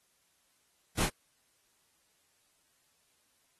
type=noise with echo; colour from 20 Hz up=pink; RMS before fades=-31 dBFS; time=0.97-1.07 s; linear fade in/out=20 ms; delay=28 ms; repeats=1; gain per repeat=-4 dB; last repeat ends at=1.098 s; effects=white hiss -72 dBFS RMS until 3.59 s + AAC 32 kbps